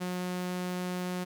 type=tone; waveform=sawtooth; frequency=180.7 Hz; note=F#3; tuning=41 cents flat; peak=-28 dBFS; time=0-1.25 s; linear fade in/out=20 ms; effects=none